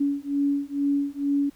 sine beating tone pair, 281.8 / 284 Hz, C#4 / C#4, +29 / +42 cents, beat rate 2.2 Hz, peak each -25 dBFS, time 0-1.5 s, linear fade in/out 10 ms, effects pink hiss -58 dBFS RMS until 1.55 s

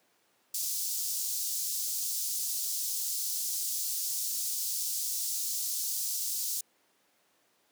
pink high-pass noise, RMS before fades -33 dBFS, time 0.54-6.61 s, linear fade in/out 5 ms, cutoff 5200 Hz, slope 24 dB/octave, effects pink hiss -69 dBFS RMS until 7.71 s + high-pass 300 Hz 12 dB/octave

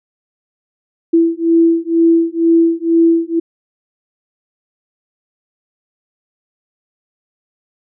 sine beating tone pair, 331.2 / 333.3 Hz, E4 / E4, +8 / +19 cents, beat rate 2.1 Hz, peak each -12 / -12 dBFS, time 1.13-3.4 s, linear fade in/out 10 ms, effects none

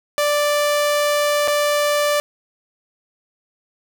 sawtooth tone with dropouts, 587.3 Hz, D5, in tune, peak -12 dBFS, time 0.18-2.2 s, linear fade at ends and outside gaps 0 ms, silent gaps 1.476-1.481 s, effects 9-bit

